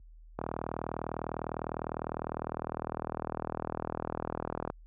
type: click train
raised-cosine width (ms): 1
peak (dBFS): -19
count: 173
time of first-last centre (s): 0.39-4.701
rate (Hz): 39.9
effects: added 40 Hz sine -42 dBFS peak until 4.86 s + high-pass 60 Hz 12 dB/octave